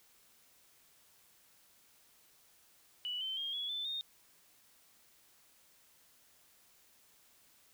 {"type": "tone with pitch steps", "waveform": "sine", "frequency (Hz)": [2955, 3088, 3226, 3371, 3522, 3680], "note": ["F#7", "G7", "G7", "G#7", "A7", "A#7"], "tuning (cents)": [-3, -27, 49, 25, 1, -23], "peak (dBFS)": -36, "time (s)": [3.05, 4.01], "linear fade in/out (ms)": 0, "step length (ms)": 160, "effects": ["white hiss -66 dBFS RMS until 7.73 s"]}